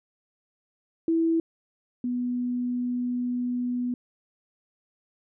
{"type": "tone pair in turn", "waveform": "sine", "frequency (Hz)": [328.5, 246.1], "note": ["E4", "B3"], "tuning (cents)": [-6, -6], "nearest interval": "perfect fourth", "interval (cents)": 500, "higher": "first", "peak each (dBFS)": [-20, -25], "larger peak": "first", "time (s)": [[1.08, 1.4], [2.04, 3.94]], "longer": "second", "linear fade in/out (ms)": 2, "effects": []}